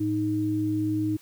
sine tone pair together, 109.99 / 311.1 Hz, A2 / D#4, 0 / 0 cents, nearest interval octave + tritone, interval 1800 cents, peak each -30 / -24 dBFS, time 0-1.17 s, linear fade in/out 10 ms, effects white hiss -55 dBFS RMS until 1.21 s

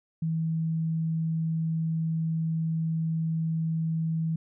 sine tone, 161.8 Hz, E3, 32 cents flat, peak -25 dBFS, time 0.22-4.36 s, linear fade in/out 5 ms, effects none

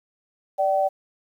sine tone pair together, 587.3 / 766.4 Hz, D5 / G5, 0 / -39 cents, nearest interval perfect fourth, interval 461 cents, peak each -21 dBFS, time 0.58-0.89 s, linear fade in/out 20 ms, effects 9-bit

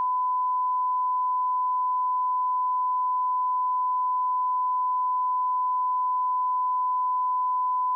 sine tone, 1004 Hz, B5, 28 cents sharp, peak -22 dBFS, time 0-7.95 s, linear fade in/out 0 ms, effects none

